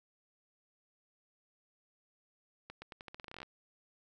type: accelerating click train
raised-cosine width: 0.3 ms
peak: -30 dBFS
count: 16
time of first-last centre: 2.7-3.43 s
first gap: 120 ms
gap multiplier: 0.85
effects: none

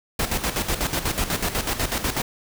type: noise with tremolo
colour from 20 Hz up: pink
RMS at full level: -23 dBFS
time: 0.19-2.22 s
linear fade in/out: 5 ms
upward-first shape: square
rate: 8.1 Hz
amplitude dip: 65%
effects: none

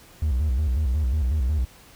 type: tone with vibrato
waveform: triangle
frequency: 69.3 Hz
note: C#2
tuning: in tune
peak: -17 dBFS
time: 0.22-1.65 s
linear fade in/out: 5 ms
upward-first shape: square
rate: 5.5 Hz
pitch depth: 180 cents each way
effects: tanh soft clip ceiling -13 dBFS + pink hiss -50 dBFS RMS until 1.95 s

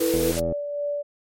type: noise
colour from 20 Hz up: white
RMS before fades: -31 dBFS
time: 0-0.4 s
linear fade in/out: 5 ms
type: chord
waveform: sine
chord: E suspended fourth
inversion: none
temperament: equal with one note detuned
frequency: 329.6 / 446.7 / 493.9 Hz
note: E4 / A4 / B4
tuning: 0 / +26 / 0 cents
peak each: -23 / -27 / -23 dBFS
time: 0-0.32 s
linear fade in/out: 10 ms
type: click train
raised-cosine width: 2 ms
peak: -16 dBFS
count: 33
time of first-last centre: 0.14-0.523 s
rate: 83.5 Hz
type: tone with tremolo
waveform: sine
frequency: 580 Hz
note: D5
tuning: 22 cents flat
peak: -23 dBFS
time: 0.36-1.03 s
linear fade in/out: 20 ms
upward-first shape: sine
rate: 2.4 Hz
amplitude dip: 40%
effects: MP3 64 kbps

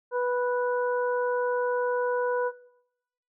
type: harmonic tone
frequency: 492.4 Hz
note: B4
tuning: 5 cents flat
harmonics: 1 / 2 / 3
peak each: -25 / -31 / -35 dBFS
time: 0.11-2.52 s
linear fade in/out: 50 ms
effects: noise-tail reverb RT60 0.9 s tail -21 dB re dry

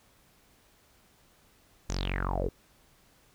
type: tone with low-pass filter sweep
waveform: sawtooth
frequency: 46.25 Hz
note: F#1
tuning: in tune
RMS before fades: -31 dBFS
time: 1.89-2.49 s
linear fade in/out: 10 ms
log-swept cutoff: 7100 to 390 Hz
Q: 8.8
effects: pink hiss -63 dBFS RMS until 3.34 s

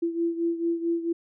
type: beating tone pair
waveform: sine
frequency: 335.7 / 340.2 Hz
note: E4 / F4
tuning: +32 / -45 cents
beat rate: 4.5 Hz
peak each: -25 / -30 dBFS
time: 0.02-1.13 s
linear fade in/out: 10 ms
effects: none

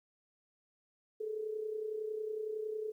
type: tone with amplitude modulation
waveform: sine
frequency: 431.9 Hz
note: A4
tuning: 32 cents flat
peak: -33 dBFS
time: 1.2-2.92 s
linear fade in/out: 10 ms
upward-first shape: sine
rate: 30.9 Hz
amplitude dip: 60%
effects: 12-bit

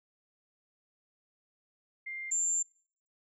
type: tone pair in turn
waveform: sine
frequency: 2100 / 7287 Hz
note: C7 / A#8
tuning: +6 / -40 cents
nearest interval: octave + minor seventh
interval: 2154 cents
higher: second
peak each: -37 / -27 dBFS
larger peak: second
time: 2.06-2.31 / 2.31-2.63 s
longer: second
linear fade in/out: 10 ms
effects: noise-tail reverb RT60 0.6 s tail -25 dB re dry

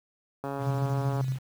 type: click train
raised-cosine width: 1 ms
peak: -20 dBFS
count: 108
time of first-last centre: 0.44-1.21 s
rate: 139 Hz
type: tone with tremolo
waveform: sine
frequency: 131 Hz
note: C3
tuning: 2 cents sharp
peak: -24 dBFS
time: 0.59-1.39 s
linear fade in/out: 50 ms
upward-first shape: square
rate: 13 Hz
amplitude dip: 35%
effects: high-pass 80 Hz 12 dB/octave + 8-bit

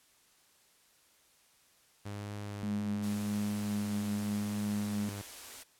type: tone with vibrato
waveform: sawtooth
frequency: 102 Hz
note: G#2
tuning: 31 cents flat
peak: -35 dBFS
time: 2.05-5.22 s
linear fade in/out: 10 ms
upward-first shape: triangle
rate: 0.88 Hz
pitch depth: 21 cents each way
type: tone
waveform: sine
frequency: 208 Hz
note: G#3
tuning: 3 cents sharp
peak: -32 dBFS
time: 2.63-5.09 s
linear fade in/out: 0 ms
type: band-stop noise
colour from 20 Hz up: white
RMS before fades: -47 dBFS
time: 3.02-5.64 s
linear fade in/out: 20 ms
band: 110 to 210 Hz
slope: 96 dB/octave
effects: white hiss -66 dBFS RMS until 5.79 s + low-pass 12000 Hz 12 dB/octave

